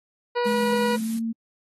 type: harmonic tone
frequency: 484 Hz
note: B4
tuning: 35 cents flat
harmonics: 1 / 2 / 3 / 4 / 5 / 6 / 8 / 9 / 10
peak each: -23 / -27 / -34 / -37 / -40 / -41 / -44 / -42 / -47 dBFS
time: 0.35-0.97 s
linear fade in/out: 20 ms
type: tone with pitch glide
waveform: sine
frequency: 212.1 to 227.3 Hz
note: G#3 to A#3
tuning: +37 to -43 cents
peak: -24 dBFS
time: 0.45-1.33 s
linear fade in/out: 20 ms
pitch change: +120 cents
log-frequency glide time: 0.83-1.14 s
type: noise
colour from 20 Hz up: blue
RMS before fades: -38 dBFS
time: 0.46-1.19 s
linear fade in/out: 5 ms
effects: AAC 32 kbps